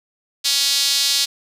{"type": "tone with high-pass filter", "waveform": "sawtooth", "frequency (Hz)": 279.2, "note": "C#4", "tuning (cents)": 13, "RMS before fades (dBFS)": -18, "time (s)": [0.44, 1.26], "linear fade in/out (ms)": 20, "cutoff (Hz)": 4200, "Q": 2.6, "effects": ["resampled to 32000 Hz", "7-bit"]}